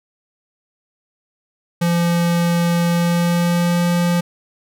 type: tone with pitch glide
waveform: square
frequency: 171.5 to 173.89 Hz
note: F3 to F3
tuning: -31 to -7 cents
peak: -15 dBFS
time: 1.81-4.21 s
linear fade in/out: 10 ms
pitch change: +24 cents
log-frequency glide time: 2.88-3.84 s
effects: none